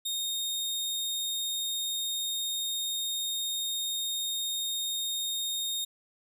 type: tone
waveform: sawtooth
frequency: 3697 Hz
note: A#7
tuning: 15 cents flat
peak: -27 dBFS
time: 0.05-5.85 s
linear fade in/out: 10 ms
effects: none